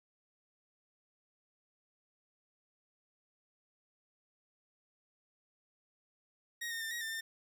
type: tone with pitch steps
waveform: sawtooth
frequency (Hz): 1880 / 1833 / 1795 / 1893 / 1792 / 1804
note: A#6 / A#6 / A6 / A#6 / A6 / A6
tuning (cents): +14 / -30 / +34 / +26 / +31 / +43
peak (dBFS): -34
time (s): 6.61-7.21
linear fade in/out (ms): 10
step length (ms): 100
effects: none